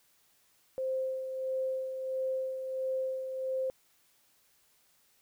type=tone with tremolo; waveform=sine; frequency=523.3 Hz; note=C5; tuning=in tune; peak=-29 dBFS; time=0.78-3.7 s; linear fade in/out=0 ms; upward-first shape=sine; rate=1.5 Hz; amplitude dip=50%; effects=white hiss -68 dBFS RMS until 5.21 s